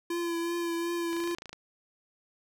square tone with vibrato, 340.2 Hz, F4, 45 cents flat, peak -30 dBFS, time 0.1-1.35 s, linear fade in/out 5 ms, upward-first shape triangle, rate 2.7 Hz, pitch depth 26 cents each way
click train, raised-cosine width 0.2 ms, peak -25 dBFS, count 12, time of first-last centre 1.13-1.53 s, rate 27.5 Hz
effects none

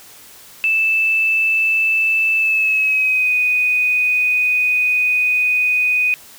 sine tone with pitch glide, 2637 to 2489 Hz, E7 to D#7, 0 to 0 cents, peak -13 dBFS, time 0.64-6.14 s, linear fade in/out 0 ms, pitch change -100 cents, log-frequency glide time 2.37-3.35 s, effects white hiss -42 dBFS RMS until 6.38 s

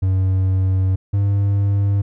triangle tone pair in turn, 94.4 / 100.01 Hz, F#2 / G2, +35 / +35 cents, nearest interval minor second, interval 100 cents, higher second, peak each -12 dBFS, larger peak neither, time 0.02-0.96 / 1.13-2.02 s, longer first, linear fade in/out 10 ms, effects none

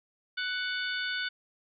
harmonic tone with a mistuned harmonic, 743 Hz, F#5, 7 cents sharp, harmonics 2 / 3 / 4 / 5 / 6, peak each -32 / -41 / -39 / -39 / -41 dBFS, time 0.37-1.29 s, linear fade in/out 10 ms, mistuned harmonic 5, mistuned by -75 cents, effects none

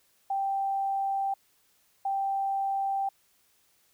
sine tone pair in turn, 784 / 784 Hz, G5 / G5, 0 / 0 cents, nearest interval unison, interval 0 cents, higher neither, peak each -26 dBFS, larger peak neither, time 0.3-1.34 / 2.05-3.09 s, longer neither, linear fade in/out 5 ms, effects white hiss -67 dBFS RMS until 3.93 s

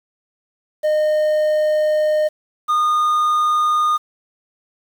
triangle tone pair in turn, 612 / 1224 Hz, D#5 / D#6, -29 / -29 cents, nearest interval octave, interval 1200 cents, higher second, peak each -12 dBFS, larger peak neither, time 0.83-2.29 / 2.68-3.98 s, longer first, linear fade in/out 20 ms, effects 7-bit

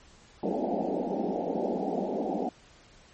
pink band-pass noise, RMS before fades -30 dBFS, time 0.43-2.49 s, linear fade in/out 2 ms, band 180 to 830 Hz, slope 96 dB/octave, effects pink hiss -56 dBFS RMS until 3.13 s + MP3 32 kbps

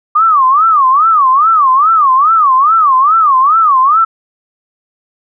sine tone with vibrato, 1174.7 Hz, D6, in tune, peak -5 dBFS, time 0.15-4.05 s, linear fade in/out 10 ms, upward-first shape sine, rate 2.4 Hz, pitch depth 230 cents each way, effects none

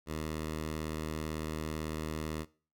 10% pulse tone, 78 Hz, D#2, 5 cents sharp, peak -27 dBFS, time 0.06-2.46 s, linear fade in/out 50 ms, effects noise-tail reverb RT60 0.4 s tail -21 dB re dry

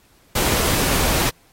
pink noise, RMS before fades -20 dBFS, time 0.35-1.3 s, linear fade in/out 10 ms, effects pink hiss -56 dBFS RMS until 1.52 s + AAC 48 kbps

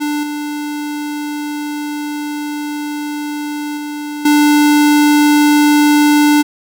square tone with level steps, 295.6 Hz, D4, 11 cents sharp, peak -16 / -20 / -22 / -8 dBFS, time 0-6.43 s, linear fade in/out 20 ms, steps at 0.23 / 3.77 / 4.25 s, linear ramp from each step 5 ms, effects none

